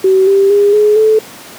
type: tone with pitch steps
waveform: sine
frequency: 380 / 393.2 / 406.8 / 420.9 / 435.5 Hz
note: F#4 / G4 / G#4 / G#4 / A4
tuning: +46 / +5 / -36 / +23 / -18 cents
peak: -5 dBFS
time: 0.04-1.19 s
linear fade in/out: 5 ms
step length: 230 ms
effects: pink hiss -32 dBFS RMS until 1.58 s + high-pass 200 Hz 12 dB/octave